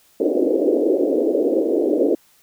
pink band-pass noise, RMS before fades -18 dBFS, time 0.2-2.15 s, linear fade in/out 5 ms, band 290 to 540 Hz, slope 48 dB/octave, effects white hiss -56 dBFS RMS until 2.42 s

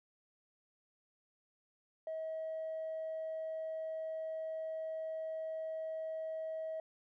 triangle tone with tanh clipping, 639 Hz, D#5, 46 cents sharp, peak -38 dBFS, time 2.07-6.8 s, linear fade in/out 2 ms, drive 5 dB, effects none

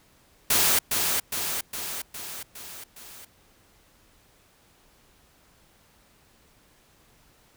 white noise with echo, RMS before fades -21 dBFS, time 0.5-0.79 s, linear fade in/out 5 ms, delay 410 ms, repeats 6, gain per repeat -4 dB, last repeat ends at 3.25 s, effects pink hiss -60 dBFS RMS until 7.56 s

